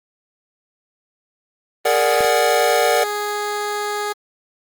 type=tone; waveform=15% pulse; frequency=415.3 Hz; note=G#4; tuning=in tune; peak=-15 dBFS; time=1.85-4.13 s; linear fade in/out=10 ms
type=chord; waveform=square; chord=Bb augmented; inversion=none; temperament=equal; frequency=466.2 / 587.3 / 740 Hz; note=Bb4 / D5 / F#5; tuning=0 / 0 / 0 cents; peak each=-20 dBFS; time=1.85-3.04 s; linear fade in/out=5 ms
type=clicks; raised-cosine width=2 ms; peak=-17 / -27 dBFS; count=2; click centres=2.207 / 2.248 s
effects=Opus 24 kbps